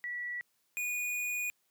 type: tone pair in turn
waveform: sine / square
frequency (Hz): 1946 / 2457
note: B6 / D#7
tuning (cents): -26 / -22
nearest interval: major third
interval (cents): 404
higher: second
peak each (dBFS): -35 / -33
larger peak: second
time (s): 0.04-0.41 / 0.77-1.5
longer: second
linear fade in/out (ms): 0
effects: white hiss -75 dBFS RMS until 1.7 s + high-pass 100 Hz 12 dB/octave